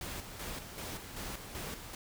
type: noise with tremolo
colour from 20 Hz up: pink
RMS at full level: -41 dBFS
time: 0.01-1.95 s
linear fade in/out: 2 ms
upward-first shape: square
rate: 2.6 Hz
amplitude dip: 50%
effects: none